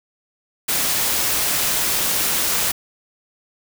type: noise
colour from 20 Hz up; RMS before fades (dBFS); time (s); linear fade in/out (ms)
white; -20; 0.68-2.72; 10
effects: none